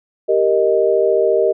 sine chord, Eb major, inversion first, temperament equal, 392 / 466.2 / 622.3 Hz, G4 / Bb4 / Eb5, 0 / 0 / 0 cents, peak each -16 dBFS, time 0.28-1.53 s, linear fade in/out 20 ms, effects none

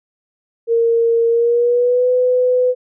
sine tone with pitch glide, 462.4 to 501.3 Hz, A#4 to B4, -14 to +26 cents, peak -11 dBFS, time 0.67-2.75 s, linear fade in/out 50 ms, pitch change +140 cents, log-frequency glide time 1.28-2.09 s, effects none

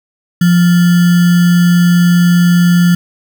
sine tone with sample-and-hold, 174.9 Hz, F3, 3 cents sharp, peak -5 dBFS, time 0.41-2.95 s, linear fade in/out 5 ms, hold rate 1575 Hz, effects none

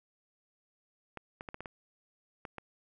clicks, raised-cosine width 0.5 ms, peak -26 dBFS, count 8, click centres 1.173 / 1.409 / 1.488 / 1.544 / 1.606 / 1.658 / 2.452 / 2.583 s, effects none

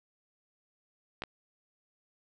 clicks, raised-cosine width 0.3 ms, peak -21 dBFS, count 2, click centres 1.221 / 1.237 s, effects none

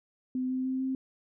sine tone with pitch steps, 255.9 / 258.3 / 260.7 / 263.1 Hz, C4 / C4 / C4 / C4, -38 / -22 / -6 / +10 cents, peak -28 dBFS, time 0.35-0.95 s, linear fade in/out 2 ms, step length 150 ms, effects none

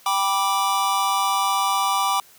square chord, G major, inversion none, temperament just, 784 / 980 / 1176 Hz, G5 / B5 / D6, 0 / -14 / +2 cents, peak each -25 / -25 / -23 dBFS, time 0.06-2.2 s, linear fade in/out 2 ms, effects white hiss -51 dBFS RMS until 2.38 s + high-pass 80 Hz 12 dB/octave

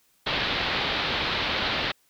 white low-pass noise, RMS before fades -27 dBFS, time 0.26-1.92 s, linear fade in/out 10 ms, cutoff 4200 Hz, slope 48 dB/octave, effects white hiss -65 dBFS RMS until 2.09 s

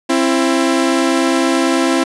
sawtooth tone pair together, 265.8 / 334.9 Hz, C4 / E4, +27 / +27 cents, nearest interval major third, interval 400 cents, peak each -11 dBFS, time 0.09-2.04 s, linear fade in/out 10 ms, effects resampled to 24000 Hz

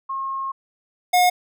sine / square tone pair in turn, 1078 / 720.8 Hz, C#6 / F#5, -49 / -45 cents, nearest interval perfect fifth, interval 696 cents, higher first, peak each -24 / -14 dBFS, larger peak second, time 0.09-0.52 / 1.13-1.3 s, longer first, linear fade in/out 10 ms, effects none

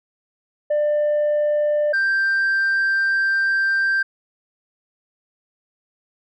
sine tone pair in turn, 595 / 1575.7 Hz, D5 / G6, +22 / +9 cents, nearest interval octave + perfect fourth, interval 1687 cents, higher second, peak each -14 dBFS, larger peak neither, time 0.7-1.93 / 1.93-4.03 s, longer second, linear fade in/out 10 ms, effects tanh soft clip ceiling -15 dBFS

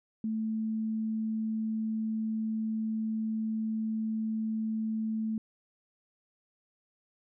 sine tone, 220 Hz, A3, in tune, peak -29 dBFS, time 0.24-5.38 s, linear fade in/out 2 ms, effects none

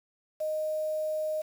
sine tone with quantisation, 620 Hz, D#5, 6 cents flat, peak -28 dBFS, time 0.4-1.42 s, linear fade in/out 10 ms, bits 8, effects none

